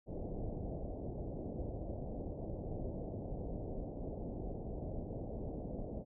pink low-pass noise, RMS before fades -42 dBFS, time 0.06-6.05 s, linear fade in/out 50 ms, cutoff 700 Hz, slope 48 dB/octave, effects none

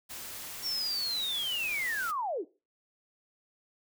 white noise, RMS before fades -42 dBFS, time 0.09-2.12 s, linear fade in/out 20 ms
sine linear sweep, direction down, 5588 to 261.6 Hz, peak -30 dBFS, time 0.62-2.45 s, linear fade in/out 50 ms
effects noise-tail reverb RT60 0.3 s tail -18 dB re dry

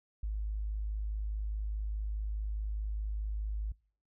sine tone, 52.4 Hz, G#1, 16 cents sharp, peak -32 dBFS, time 0.23-3.72 s, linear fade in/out 5 ms, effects noise-tail reverb RT60 0.5 s tail -26 dB re dry

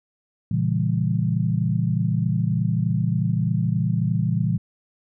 sine chord, A# diminished seventh, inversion none, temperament just, 116.54 / 139.85 / 167.82 / 201.4 Hz, A#2 / C#3 / E3 / G3, 0 / +16 / +31 / +47 cents, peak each -23 / -26 / -23 / -28 dBFS, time 0.51-4.58 s, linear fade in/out 5 ms, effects none

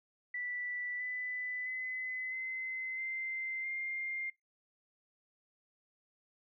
sine tone with pitch steps, 1969 / 1996.5 / 2024 / 2053 / 2081 / 2110 Hz, B6 / B6 / B6 / C7 / C7 / C7, -6 / +18 / +42 / -33 / -10 / +14 cents, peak -36 dBFS, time 0.34-4.3 s, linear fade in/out 5 ms, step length 660 ms, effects noise-tail reverb RT60 0.2 s tail -23 dB re dry

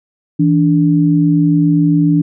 sine tone pair together, 163.7 / 291.1 Hz, E3 / D4, -12 / -15 cents, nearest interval minor seventh, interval 997 cents, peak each -11 dBFS, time 0.39-2.22 s, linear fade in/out 10 ms, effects none

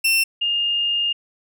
sawtooth / sine tone pair in turn, 2700 / 2826 Hz, E7 / F7, +41 / +20 cents, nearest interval minor second, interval 79 cents, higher second, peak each -12 / -18 dBFS, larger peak first, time 0.04-0.24 / 0.41-1.13 s, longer second, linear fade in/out 10 ms, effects none

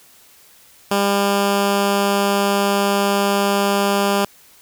10% pulse tone, 200 Hz, G3, 35 cents sharp, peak -7 dBFS, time 0.91-4.25 s, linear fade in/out 5 ms, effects white hiss -49 dBFS RMS until 4.61 s

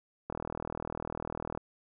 click train, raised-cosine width 1 ms, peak -21 dBFS, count 52, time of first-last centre 0.3-1.575 s, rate 40 Hz, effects none

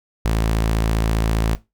sawtooth tone, 55 Hz, A1, in tune, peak -13 dBFS, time 0.25-1.55 s, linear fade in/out 0 ms, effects noise-tail reverb RT60 0.2 s tail -17 dB re dry

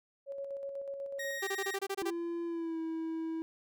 sine tone with tremolo, 554.4 Hz, C#5, in tune, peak -36 dBFS, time 0.26-1.4 s, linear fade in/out 50 ms, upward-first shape square, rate 8.1 Hz, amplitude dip 35%
40% pulse tone, 1876 Hz, A#6, 11 cents sharp, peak -36 dBFS, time 1.19-1.76 s, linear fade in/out 5 ms
sawtooth tone bursts, 392 Hz, G4, in tune, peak -29 dBFS, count 9, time 1.42-2.106 s, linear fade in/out 10 ms, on 54 ms, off 25 ms
triangle tone with pitch glide, 340 to 324.5 Hz, F4 to E4, -46 to -27 cents, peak -32 dBFS, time 2.02-3.42 s, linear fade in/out 0 ms, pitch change -81 cents, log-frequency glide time 2.45-2.79 s
effects none

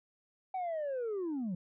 sine linear sweep, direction down, 765 to 168.3 Hz, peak -31 dBFS, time 0.54-1.55 s, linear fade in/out 5 ms, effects tanh soft clip ceiling -32 dBFS

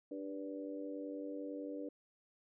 harmonic tone with a mistuned harmonic, 98 Hz, G2, in tune, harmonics 3 / 4 / 5 / 6, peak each -43 / -52 / -46 / -50 dBFS, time 0.11-1.89 s, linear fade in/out 5 ms, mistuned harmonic 6, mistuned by -21 cents, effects none

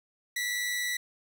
sawtooth tone pair together, 1953 / 2054 Hz, B6 / C7, -20 / -33 cents, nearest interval minor second, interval 87 cents, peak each -26 / -36 dBFS, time 0.36-0.97 s, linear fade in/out 5 ms, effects none

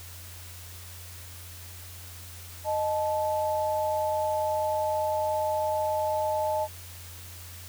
sine tone pair together, 618.7 / 870 Hz, D#5 / A5, -10 / -20 cents, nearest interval tritone, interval 590 cents, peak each -27 / -28 dBFS, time 2.64-6.68 s, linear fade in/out 50 ms, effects added 88 Hz sine -44 dBFS peak until 7.68 s + white hiss -46 dBFS RMS until 7.68 s

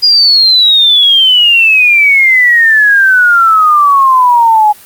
sine exponential sweep, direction down, 4921 to 830 Hz, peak -3 dBFS, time 0.02-4.73 s, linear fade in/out 20 ms, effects white hiss -36 dBFS RMS until 4.85 s + Opus 48 kbps

